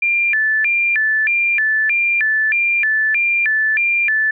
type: tone with vibrato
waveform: sine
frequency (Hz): 2043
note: C7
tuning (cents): -42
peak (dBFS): -13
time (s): 0.02-4.31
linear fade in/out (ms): 5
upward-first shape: square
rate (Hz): 1.6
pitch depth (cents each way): 270
effects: none